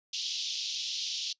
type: band-pass noise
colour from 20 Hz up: pink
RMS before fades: -35 dBFS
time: 0.13-1.33 s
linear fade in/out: 5 ms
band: 3000 to 6000 Hz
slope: 48 dB/octave
effects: noise-tail reverb RT60 0.1 s tail -23 dB re dry + resampled to 16000 Hz